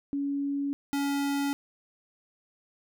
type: tone pair in turn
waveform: sine / square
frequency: 281.4 / 281.4 Hz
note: C#4 / C#4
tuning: +26 / +26 cents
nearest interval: unison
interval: 0 cents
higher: neither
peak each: -27 dBFS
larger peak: neither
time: 0.13-0.73 / 0.93-1.53 s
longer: neither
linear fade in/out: 0 ms
effects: none